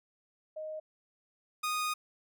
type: tone pair in turn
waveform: sine / sawtooth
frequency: 622.3 / 1238.1 Hz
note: D#5 / D#6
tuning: 0 / -9 cents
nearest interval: octave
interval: 1191 cents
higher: second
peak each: -37 / -27 dBFS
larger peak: second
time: 0.56-0.8 / 1.63-1.94 s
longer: second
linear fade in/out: 10 ms
effects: none